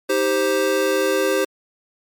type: chord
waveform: square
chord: C minor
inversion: first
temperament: just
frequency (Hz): 314 / 392.4 / 523.3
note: Eb4 / G4 / C5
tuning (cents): +16 / +2 / 0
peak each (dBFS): -26 / -21 / -21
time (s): 0.09-1.45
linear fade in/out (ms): 10
effects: MP3 96 kbps